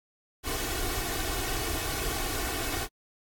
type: noise with comb filter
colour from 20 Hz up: pink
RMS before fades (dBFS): -31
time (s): 0.43-2.88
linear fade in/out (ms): 50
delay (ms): 2.7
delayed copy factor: +0.8
effects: AAC 64 kbps